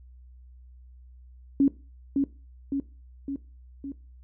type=tone with echo; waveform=sine; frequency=277.2 Hz; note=C#4; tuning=in tune; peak=-16 dBFS; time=1.6-1.68 s; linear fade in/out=2 ms; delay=560 ms; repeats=4; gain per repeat=-4 dB; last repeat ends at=3.92 s; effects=noise-tail reverb RT60 0.3 s tail -18 dB re dry + added 62 Hz sine -47 dBFS peak until 4.23 s